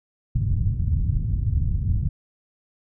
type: low-pass noise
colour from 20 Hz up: white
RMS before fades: -22 dBFS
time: 0.35-2.09 s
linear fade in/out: 10 ms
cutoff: 120 Hz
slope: 24 dB/octave
effects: none